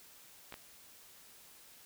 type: clicks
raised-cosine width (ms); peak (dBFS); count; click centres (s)
0.3; -29; 2; 0.524 / 0.541
effects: white hiss -58 dBFS RMS until 1.85 s